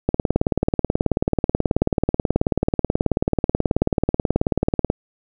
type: click train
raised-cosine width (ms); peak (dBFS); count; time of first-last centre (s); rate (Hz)
2; -3; 90; 0.09-4.901; 18.5
effects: none